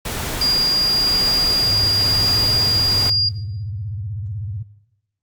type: noise with tremolo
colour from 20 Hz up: pink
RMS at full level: -25 dBFS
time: 0.05-3.1 s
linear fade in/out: 5 ms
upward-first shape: triangle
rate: 1 Hz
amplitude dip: 25%
type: tone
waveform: sine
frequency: 4821 Hz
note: D8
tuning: 45 cents sharp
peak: -15 dBFS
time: 0.41-3.29 s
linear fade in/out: 5 ms
type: tone with vibrato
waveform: sine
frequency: 101.5 Hz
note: G#2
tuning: 39 cents flat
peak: -24 dBFS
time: 1.66-4.63 s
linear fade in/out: 10 ms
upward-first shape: square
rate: 16 Hz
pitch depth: 170 cents each way
effects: noise-tail reverb RT60 0.8 s tail -17 dB re dry + Opus 48 kbps